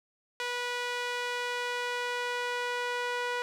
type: tone with band-pass filter sweep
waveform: sawtooth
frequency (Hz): 488.4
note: B4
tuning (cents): -19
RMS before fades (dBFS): -33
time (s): 0.4-3.42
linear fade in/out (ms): 0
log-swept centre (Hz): 2400 to 1600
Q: 0.74
effects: none